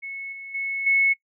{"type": "tone with level steps", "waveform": "sine", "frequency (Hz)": 2197, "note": "C#7", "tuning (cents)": -16, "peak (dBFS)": [-31, -35, -25, -16], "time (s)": [0.02, 1.14], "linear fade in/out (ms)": 20, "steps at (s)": [0.32, 0.54, 0.86], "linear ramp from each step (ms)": 10, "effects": ["noise-tail reverb RT60 0.1 s tail -23 dB re dry"]}